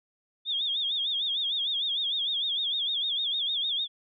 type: tone with vibrato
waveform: sine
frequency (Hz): 3466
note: A7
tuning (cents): -27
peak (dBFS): -26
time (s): 0.45-3.88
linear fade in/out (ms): 50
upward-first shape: sine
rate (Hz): 6.6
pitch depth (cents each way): 130
effects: none